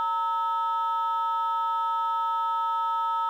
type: tone pair together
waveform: sine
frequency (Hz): 917 / 1296.8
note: A#5 / E6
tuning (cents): -29 / -29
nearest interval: tritone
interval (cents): 600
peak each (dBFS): -25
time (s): 0-3.29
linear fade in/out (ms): 0
effects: tanh soft clip ceiling -20 dBFS + 10-bit